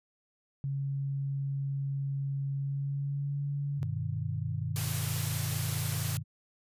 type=tone with pitch glide; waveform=sine; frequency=138.3 to 142.02 Hz; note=C#3 to C#3; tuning=-4 to +42 cents; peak=-30 dBFS; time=0.64-3.83 s; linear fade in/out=0 ms; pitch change=+46 cents; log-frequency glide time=2.55-3.41 s
type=chord; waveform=sine; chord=G augmented; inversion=none; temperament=just; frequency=98 / 122.5 / 153.12 Hz; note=G2 / B2 / D#3; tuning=0 / -14 / -27 cents; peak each=-35 dBFS; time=3.77-6.24 s; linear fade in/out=50 ms
type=noise; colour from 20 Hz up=white; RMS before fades=-37 dBFS; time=4.76-6.17 s; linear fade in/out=0 ms
effects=resampled to 32000 Hz